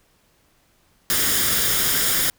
white noise with comb filter, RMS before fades -20 dBFS, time 1.1-2.3 s, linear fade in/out 0 ms, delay 0.58 ms, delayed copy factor +0.55, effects pink hiss -61 dBFS RMS until 2.38 s

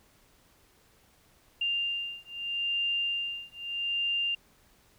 sine beating tone pair, 2794 / 2794.79 Hz, F7 / F7, 0 / +1 cents, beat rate 0.79 Hz, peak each -32 / -32 dBFS, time 1.61-4.35 s, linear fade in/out 5 ms, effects pink hiss -63 dBFS RMS until 4.98 s

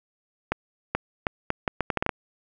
accelerating click train, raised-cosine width 0.5 ms, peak -8 dBFS, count 11, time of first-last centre 0.52-2.092 s, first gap 430 ms, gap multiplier 0.74, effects none

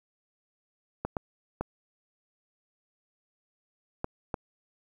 clicks, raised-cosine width 1 ms, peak -16 dBFS, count 5, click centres 1.05 / 1.168 / 1.61 / 4.044 / 4.342 s, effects 9-bit

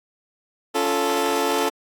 20% pulse chord, Db augmented, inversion none, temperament equal with one note detuned, 280.2 / 349.2 / 440 Hz, Db4 / F4 / A4, +19 / 0 / 0 cents, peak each -21 / -21 / -17 dBFS, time 0.74-1.7 s, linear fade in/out 20 ms, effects AAC 64 kbps

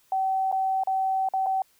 sine tone with dropouts, 765 Hz, G5, 42 cents flat, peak -22 dBFS, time 0.12-1.62 s, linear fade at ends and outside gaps 2 ms, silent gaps 0.516-0.525 / 0.836-0.872 / 1.288-1.336 / 1.462-1.466 s, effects white hiss -63 dBFS RMS until 1.79 s

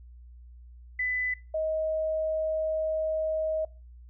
sine tone pair in turn, 2000 / 630 Hz, B6 / D#5, +21 / +21 cents, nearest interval octave + minor sixth, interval 2000 cents, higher first, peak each -26 dBFS, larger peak neither, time 0.99-1.34 / 1.54-3.65 s, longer second, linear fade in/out 5 ms, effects noise-tail reverb RT60 0.3 s tail -22 dB re dry + added 60 Hz sine -46 dBFS peak until 4.09 s

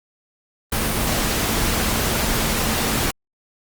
sine tone in noise, 222.6 Hz, A3, 20 cents sharp, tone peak -30 dBFS, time 0.72-3.11 s, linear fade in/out 5 ms, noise pink, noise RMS -21 dBFS, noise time 0.72-3.11 s, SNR -12 dB, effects Opus 32 kbps

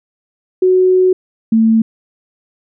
sine tone pair in turn, 370 / 223.6 Hz, F#4 / A3, 0 / +28 cents, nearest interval major sixth, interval 872 cents, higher first, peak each -7 dBFS, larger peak neither, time 0.62-1.13 / 1.52-1.82 s, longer first, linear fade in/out 5 ms, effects none

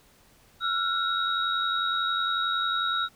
sine tone cluster, 1347 / 1438 / 3803 Hz, E6 / F#6 / A#7, +37 / -50 / +34 cents, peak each -27 / -31 / -29 dBFS, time 0.6-3.09 s, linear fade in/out 50 ms, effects pink hiss -59 dBFS RMS until 3.15 s

